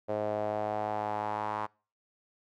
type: tone with band-pass filter sweep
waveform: sawtooth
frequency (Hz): 105.8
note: G#2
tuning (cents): +33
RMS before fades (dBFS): -33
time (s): 0.08-1.67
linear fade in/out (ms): 20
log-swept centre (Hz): 570 to 1000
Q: 3.9
effects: noise-tail reverb RT60 0.4 s tail -26 dB re dry